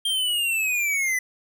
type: linear sweep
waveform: square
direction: down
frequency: 3202 to 1986 Hz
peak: -22 dBFS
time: 0.05-1.19 s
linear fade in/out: 5 ms
effects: none